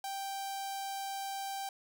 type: tone with notch filter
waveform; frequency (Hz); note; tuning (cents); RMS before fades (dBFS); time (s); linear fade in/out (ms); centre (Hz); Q
sawtooth; 784; G5; 0; -39; 0.04-1.69; 2; 1900; 1
effects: none